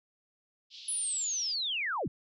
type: band-pass noise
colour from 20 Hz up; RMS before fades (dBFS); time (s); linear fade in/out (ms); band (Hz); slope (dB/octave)
white; -48; 0.7-1.56; 50; 2900 to 4900; 48
type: linear sweep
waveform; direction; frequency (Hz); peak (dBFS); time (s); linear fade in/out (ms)
sine; down; 10180 to 77.78; -30; 0.88-2.08; 5
effects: none